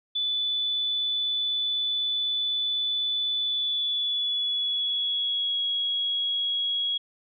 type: tone with pitch glide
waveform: sine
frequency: 3484 to 3319 Hz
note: A7 to G#7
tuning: -18 to -2 cents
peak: -24 dBFS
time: 0.15-6.98 s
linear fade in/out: 10 ms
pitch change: -84 cents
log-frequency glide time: 3.39-5.59 s
effects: none